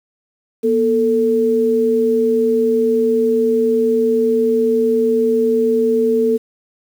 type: tone pair together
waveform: sine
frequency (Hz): 238.9 / 445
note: A#3 / A4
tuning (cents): +43 / +20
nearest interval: major seventh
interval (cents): 1077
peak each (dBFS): -18 / -13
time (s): 0.63-6.38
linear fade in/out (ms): 20
effects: 7-bit